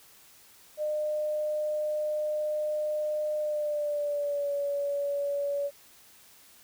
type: tone with pitch glide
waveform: sine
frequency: 606 to 568.7 Hz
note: D#5 to C#5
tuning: -46 to +44 cents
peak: -27 dBFS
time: 0.77-5.71 s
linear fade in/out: 50 ms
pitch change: -110 cents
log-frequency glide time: 3.38-4.53 s
effects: white hiss -56 dBFS RMS until 6.63 s